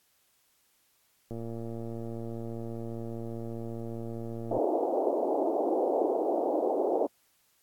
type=click train; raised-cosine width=2 ms; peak=-26 dBFS; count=377; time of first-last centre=1.31-4.58 s; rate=115 Hz
type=band-pass noise; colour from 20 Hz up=pink; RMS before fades=-28 dBFS; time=4.51-7.07 s; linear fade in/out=5 ms; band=300 to 790 Hz; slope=48 dB/octave
effects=white hiss -69 dBFS RMS until 7.62 s + AAC 64 kbps